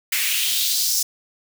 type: noise with high-pass filter sweep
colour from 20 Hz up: white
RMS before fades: -21 dBFS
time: 0.12-1.03 s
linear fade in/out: 5 ms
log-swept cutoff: 2000 to 5900 Hz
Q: 2.7
effects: none